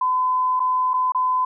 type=tone with dropouts; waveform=sine; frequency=1015 Hz; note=B5; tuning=47 cents sharp; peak=-17 dBFS; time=0.01-1.45 s; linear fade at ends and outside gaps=5 ms; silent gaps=0.596-0.601 / 0.935-0.939 / 1.121-1.147 s; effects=none